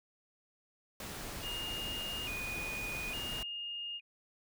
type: noise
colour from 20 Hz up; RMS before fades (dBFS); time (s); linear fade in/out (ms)
pink; -43; 1-3.43; 2
type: tone with vibrato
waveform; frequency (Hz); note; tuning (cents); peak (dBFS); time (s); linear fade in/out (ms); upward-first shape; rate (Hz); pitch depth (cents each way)
sine; 2647; E7; +7; -38; 1.41-4.01; 50; square; 0.58; 120
effects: none